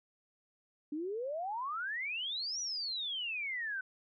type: exponential two-way sweep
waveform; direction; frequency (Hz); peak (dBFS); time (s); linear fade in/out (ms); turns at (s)
sine; up then down; 286.9 to 5940 to 1498; -35; 0.92-3.81; 5; 2.6
effects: none